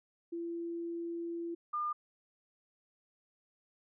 sine tone pair in turn, 338.6 / 1206.6 Hz, E4 / D6, +46 / +46 cents, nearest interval octave + minor seventh, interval 2200 cents, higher second, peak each -36 / -32 dBFS, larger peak second, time 0.32-1.55 / 1.73-1.93 s, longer first, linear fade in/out 10 ms, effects none

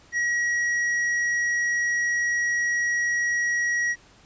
sine tone with hard clipping, 1909 Hz, A#6, 41 cents sharp, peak -23 dBFS, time 0.12-3.96 s, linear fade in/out 50 ms, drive 6 dB, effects pink hiss -54 dBFS RMS until 4.25 s + resampled to 16000 Hz

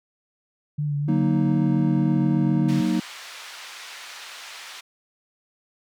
sine tone with vibrato, 146.2 Hz, D3, 7 cents flat, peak -22 dBFS, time 0.78-2.81 s, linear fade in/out 10 ms, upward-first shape triangle, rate 4 Hz, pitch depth 37 cents each way
triangle chord, D# minor, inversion first, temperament equal, 185 / 233.1 / 311.1 Hz, F#3 / A#3 / D#4, 0 / 0 / 0 cents, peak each -22 dBFS, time 1.08-3 s, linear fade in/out 5 ms
white band-pass noise, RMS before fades -40 dBFS, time 2.68-4.81 s, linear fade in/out 10 ms, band 950 to 4100 Hz, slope 12 dB/octave
effects none

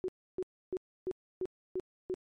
sine tone bursts, 370 Hz, F#4, in tune, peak -31 dBFS, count 7, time 0.04-2.141 s, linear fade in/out 0 ms, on 43 ms, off 300 ms, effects MP3 48 kbps

